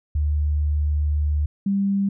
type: tone pair in turn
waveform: sine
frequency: 74.4 / 197.88 Hz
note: D2 / G3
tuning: +23 / +17 cents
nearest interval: octave + perfect fourth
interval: 1694 cents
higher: second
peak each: -18 dBFS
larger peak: neither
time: 0.15-1.46 / 1.66-2.09 s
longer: first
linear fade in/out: 5 ms
effects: none